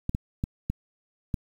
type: clicks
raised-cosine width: 5 ms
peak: -14 dBFS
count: 5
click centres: 0.094 / 0.149 / 0.439 / 0.7 / 1.342 s
effects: 8-bit